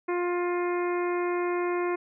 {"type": "harmonic tone", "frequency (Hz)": 352.7, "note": "F4", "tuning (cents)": 17, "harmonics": [1, 2, 3, 4, 5, 6, 7], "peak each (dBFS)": [-26, -36, -34, -41, -42, -40, -44], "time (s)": [0.08, 1.96], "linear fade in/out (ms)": 10, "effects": []}